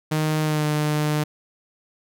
sawtooth tone with pitch glide, 154.9 to 150.84 Hz, D#3 to D3, -7 to +47 cents, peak -16 dBFS, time 0.11-1.24 s, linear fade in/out 10 ms, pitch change -46 cents, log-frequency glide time 0.42-0.65 s, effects none

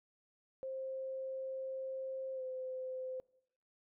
sine tone with pitch glide, 528 to 515.9 Hz, C5 to C5, +16 to -24 cents, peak -39 dBFS, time 0.63-3.2 s, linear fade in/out 0 ms, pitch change -40 cents, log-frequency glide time 2.34-2.42 s, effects noise-tail reverb RT60 0.8 s tail -23 dB re dry

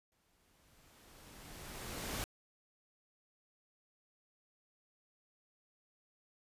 pink noise with exponential growth, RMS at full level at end -38 dBFS, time 0.12-2.24 s, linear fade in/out 0 ms, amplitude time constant 460 ms, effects resampled to 32000 Hz

